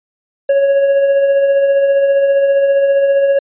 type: tone with tremolo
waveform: triangle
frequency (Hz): 554.4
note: C#5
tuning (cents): 0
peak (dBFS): -5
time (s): 0.49-3.39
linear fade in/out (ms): 5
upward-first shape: triangle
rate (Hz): 15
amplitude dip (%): 40
effects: resampled to 8000 Hz